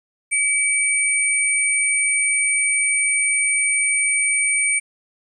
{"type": "tone pair together", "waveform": "sine", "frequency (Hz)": [2282, 8787], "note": ["C#7", "C#9"], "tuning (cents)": [50, -16], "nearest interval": "octave + major seventh", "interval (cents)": 2334, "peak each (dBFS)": -19, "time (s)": [0.31, 4.8], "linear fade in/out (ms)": 20, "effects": ["9-bit"]}